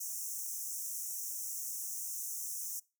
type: high-pass noise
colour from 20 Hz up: pink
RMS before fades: -40 dBFS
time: 0-2.8 s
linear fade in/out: 10 ms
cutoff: 5700 Hz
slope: 96 dB/octave
effects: noise-tail reverb RT60 0.3 s tail -23 dB re dry